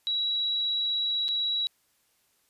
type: tone with dropouts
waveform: sine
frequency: 3892 Hz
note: B7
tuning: 26 cents flat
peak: -25 dBFS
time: 0.07-1.67 s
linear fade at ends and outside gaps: 0 ms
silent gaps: 1.282-1.288 s
effects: white hiss -69 dBFS RMS until 2.49 s + resampled to 32000 Hz